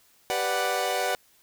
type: chord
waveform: sawtooth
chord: G major seventh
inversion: none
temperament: equal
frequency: 392 / 493.9 / 587.3 / 740 Hz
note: G4 / B4 / D5 / F#5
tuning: 0 / 0 / 0 / 0 cents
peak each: -30 / -27 / -27 / -24 dBFS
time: 0.3-1.15 s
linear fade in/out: 0 ms
effects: white hiss -61 dBFS RMS until 1.42 s